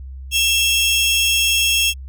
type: tone pair together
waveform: sawtooth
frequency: 2691 / 3279 Hz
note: E7 / G#7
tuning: +35 / -23 cents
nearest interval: minor third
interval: 342 cents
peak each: -14 dBFS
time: 0.31-1.94 s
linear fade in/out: 50 ms
effects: added 66 Hz sine -30 dBFS peak until 2.08 s